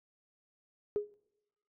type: tone with exponential decay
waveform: sine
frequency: 415.3 Hz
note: G#4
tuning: in tune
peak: -25 dBFS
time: 0.96-1.14 s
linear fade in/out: 0 ms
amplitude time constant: 38 ms
effects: noise-tail reverb RT60 0.9 s tail -25 dB re dry + tanh soft clip ceiling -21 dBFS